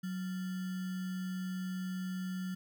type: tone with sample-and-hold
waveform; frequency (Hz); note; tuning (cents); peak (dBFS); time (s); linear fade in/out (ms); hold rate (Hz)
sine; 185; F#3; 0; -35; 0.03-2.55; 10; 1575
effects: none